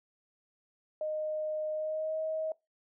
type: tone with pitch glide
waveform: sine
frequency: 617 to 632.5 Hz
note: D#5 to D#5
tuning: -15 to +28 cents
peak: -31 dBFS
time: 1.01-2.52 s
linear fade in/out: 2 ms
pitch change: +43 cents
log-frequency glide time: 1.72-2.19 s
effects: noise-tail reverb RT60 0.2 s tail -21 dB re dry